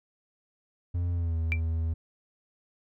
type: tone with pitch glide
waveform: triangle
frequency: 87.31 to 81.46 Hz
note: F2 to E2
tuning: 0 to -20 cents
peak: -24 dBFS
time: 0.94-1.94 s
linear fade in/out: 10 ms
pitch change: -120 cents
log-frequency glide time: 1.12-1.36 s
type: tone with exponential decay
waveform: sine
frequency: 2349 Hz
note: D7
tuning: in tune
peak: -22 dBFS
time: 1.52-1.6 s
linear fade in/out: 0 ms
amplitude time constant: 17 ms
effects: none